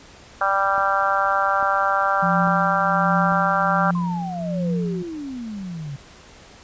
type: harmonic tone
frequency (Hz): 196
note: G3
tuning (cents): 0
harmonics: 3 / 4 / 5 / 6 / 7 / 8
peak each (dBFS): -26 / -23 / -27 / -24 / -22 / -27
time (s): 0.41-3.91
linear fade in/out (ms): 2
type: click train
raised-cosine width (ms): 2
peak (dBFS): -25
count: 4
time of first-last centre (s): 0.78-3.322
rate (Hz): 1.18
type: tone with tremolo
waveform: sine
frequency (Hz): 174.61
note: F3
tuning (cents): 0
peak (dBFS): -19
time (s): 2.22-5.03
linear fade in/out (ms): 10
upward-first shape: triangle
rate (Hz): 1.3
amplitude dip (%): 70
type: exponential sweep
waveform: sine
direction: down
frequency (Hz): 1065 to 135.6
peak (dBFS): -28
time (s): 3.95-5.96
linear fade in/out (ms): 2
effects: pink hiss -46 dBFS RMS until 6.63 s + resampled to 16000 Hz